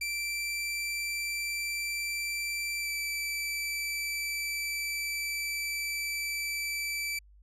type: tone with pitch glide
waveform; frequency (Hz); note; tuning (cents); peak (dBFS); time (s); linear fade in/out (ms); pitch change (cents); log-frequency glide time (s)
sawtooth; 2342 to 2322; D7 to D7; -5 to -20; -28; 0.01-7.19; 5; -15; 2.8-2.89
effects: added 50 Hz sine -54 dBFS peak until 7.42 s + resampled to 32000 Hz